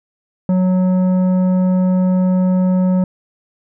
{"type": "tone with tanh clipping", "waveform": "triangle", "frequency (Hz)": 184.2, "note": "F#3", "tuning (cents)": -7, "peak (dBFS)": -13, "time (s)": [0.49, 3.04], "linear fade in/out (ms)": 2, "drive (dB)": 14, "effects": []}